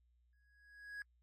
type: tone with exponential growth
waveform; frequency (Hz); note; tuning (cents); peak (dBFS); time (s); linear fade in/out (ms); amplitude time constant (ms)
triangle; 1661.2; G#6; 0; -40; 0.33-1.02; 1; 150
effects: added 60 Hz sine -70 dBFS peak until 1.22 s + AAC 32 kbps